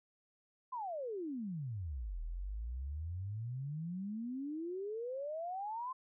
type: exponential two-way sweep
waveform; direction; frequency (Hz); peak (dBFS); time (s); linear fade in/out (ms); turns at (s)
sine; down then up; 1053 to 38.72 to 1053; -38; 0.72-5.93; 10; 2.21
effects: none